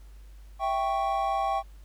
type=chord; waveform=triangle; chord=C# diminished; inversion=first; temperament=equal; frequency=659.3 / 784 / 1108.7 Hz; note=E5 / G5 / C#6; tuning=0 / 0 / 0 cents; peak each=-30 / -25 / -29 dBFS; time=0.59-1.63 s; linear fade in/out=50 ms; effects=added 50 Hz sine -45 dBFS peak until 1.84 s + pink hiss -63 dBFS RMS until 1.84 s